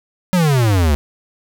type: exponential sweep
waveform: square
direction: down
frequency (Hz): 190 to 69.9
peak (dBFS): -12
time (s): 0.33-0.95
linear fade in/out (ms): 0
effects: none